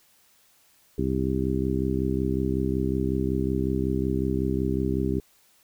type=harmonic tone; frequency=65.41 Hz; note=C2; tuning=in tune; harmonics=1 / 2 / 3 / 4 / 5 / 6; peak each=-30 / -30 / -30 / -30 / -30 / -30 dBFS; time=0.98-5.2 s; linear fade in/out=5 ms; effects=white hiss -61 dBFS RMS until 5.63 s